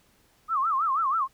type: tone with vibrato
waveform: sine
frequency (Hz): 1189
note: D6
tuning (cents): +21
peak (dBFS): -22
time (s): 0.48-1.28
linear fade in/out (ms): 50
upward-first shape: sine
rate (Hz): 6.2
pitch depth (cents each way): 220
effects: pink hiss -63 dBFS RMS until 1.33 s